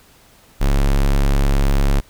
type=tone; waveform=square; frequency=34.65 Hz; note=C#1; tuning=in tune; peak=-13 dBFS; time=0.6-2.01 s; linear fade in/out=20 ms; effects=pink hiss -50 dBFS RMS until 2.09 s

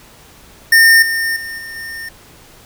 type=tone with level steps; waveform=square; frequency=1818 Hz; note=A#6; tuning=44 cents flat; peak=-6 / -16 / -25 / -28 / -26 dBFS; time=0.72-2.09 s; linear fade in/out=5 ms; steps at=1.02 / 1.36 / 1.58 / 1.76 s; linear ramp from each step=5 ms; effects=pink hiss -43 dBFS RMS until 2.65 s

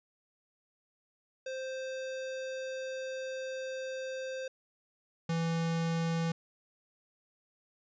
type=tone pair in turn; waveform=square; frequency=523.3 / 165.54 Hz; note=C5 / E3; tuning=0 / +8 cents; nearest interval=octave + minor sixth; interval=1992 cents; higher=first; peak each=-37 / -30 dBFS; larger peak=second; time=1.46-4.48 / 5.29-6.32 s; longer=first; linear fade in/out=5 ms; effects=resampled to 16000 Hz

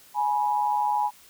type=tone pair together; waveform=sine; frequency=837 / 976.3 Hz; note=G#5 / B5; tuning=+13 / -20 cents; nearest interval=minor third; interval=267 cents; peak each=-23 / -26 dBFS; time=0.14-1.11 s; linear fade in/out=50 ms; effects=white hiss -53 dBFS RMS until 1.29 s

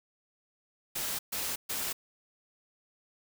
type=noise bursts; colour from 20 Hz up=white; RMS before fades=-34 dBFS; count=3; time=0.95-1.93 s; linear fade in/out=10 ms; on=240 ms; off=130 ms; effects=none

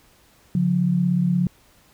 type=tone pair together; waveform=sine; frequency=142.1 / 179.03 Hz; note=C#3 / F3; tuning=+43 / +43 cents; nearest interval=major third; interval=400 cents; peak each=-23 / -18 dBFS; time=0.55-1.47 s; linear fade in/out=2 ms; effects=pink hiss -56 dBFS RMS until 1.93 s

